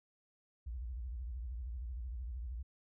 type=tone with vibrato; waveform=sine; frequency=60.6 Hz; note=B1; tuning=32 cents flat; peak=-39 dBFS; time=0.66-2.63 s; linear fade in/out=10 ms; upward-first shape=sine; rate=13 Hz; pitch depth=220 cents each way; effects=none